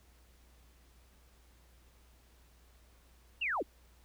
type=linear sweep; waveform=sine; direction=down; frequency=2919 to 210.9 Hz; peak=-31 dBFS; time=3.41-3.63 s; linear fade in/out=10 ms; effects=added 60 Hz sine -61 dBFS peak until 4.04 s + pink hiss -67 dBFS RMS until 4.04 s